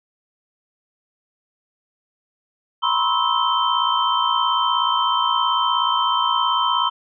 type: tone cluster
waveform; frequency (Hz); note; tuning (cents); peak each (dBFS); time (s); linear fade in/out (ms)
sine; 957 / 1014 / 1073 / 1301 / 3109; A#5 / B5 / C6 / E6 / G7; +45 / +45 / +43 / -23 / -15; -23; 2.82-6.9; 20
effects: none